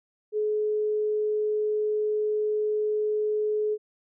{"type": "tone", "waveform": "sine", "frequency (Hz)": 425, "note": "G#4", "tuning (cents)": 40, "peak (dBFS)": -23, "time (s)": [0.32, 3.78], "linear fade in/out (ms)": 50, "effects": []}